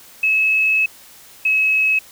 sine tone pair in turn, 2585 / 2571 Hz, E7 / E7, -34 / -44 cents, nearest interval unison, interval 10 cents, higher first, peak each -13 dBFS, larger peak neither, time 0.23-0.86 / 1.45-1.99 s, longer first, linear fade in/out 5 ms, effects white hiss -44 dBFS RMS until 2.11 s

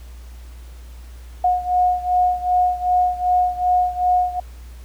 sine beating tone pair, 723 / 725.6 Hz, F#5 / F#5, -40 / -34 cents, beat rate 2.6 Hz, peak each -17 / -20 dBFS, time 1.44-4.4 s, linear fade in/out 5 ms, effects added 60 Hz sine -35 dBFS peak until 4.84 s + pink hiss -50 dBFS RMS until 4.84 s

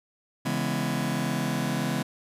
sawtooth chord, C# minor seventh, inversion none, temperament just, 138.59 / 166.31 / 207.9 / 249.5 Hz, C#3 / E3 / G#3 / B3, 0 / +16 / +2 / +18 cents, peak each -27 dBFS, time 0.45-2.03 s, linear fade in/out 10 ms, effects resampled to 32000 Hz + 10-bit

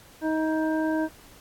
harmonic tone, 315.1 Hz, D#4, 22 cents sharp, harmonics 1 / 2 / 3 / 5, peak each -24 / -30 / -34 / -35 dBFS, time 0.21-1.09 s, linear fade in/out 50 ms, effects pink hiss -52 dBFS RMS until 1.4 s + AAC 64 kbps

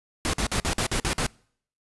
pink noise bursts, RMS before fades -25 dBFS, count 8, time 0.25-1.265 s, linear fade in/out 0 ms, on 84 ms, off 49 ms, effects noise-tail reverb RT60 0.6 s tail -26 dB re dry + resampled to 24000 Hz

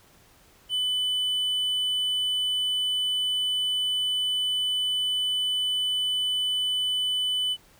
triangle tone, 3000 Hz, F#7, 23 cents sharp, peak -22 dBFS, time 0.69-7.57 s, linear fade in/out 50 ms, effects pink hiss -57 dBFS RMS until 7.79 s

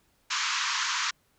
pink band-pass noise, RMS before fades -29 dBFS, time 0.3-1.11 s, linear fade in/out 10 ms, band 950 to 7100 Hz, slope 96 dB/octave, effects pink hiss -68 dBFS RMS until 1.38 s

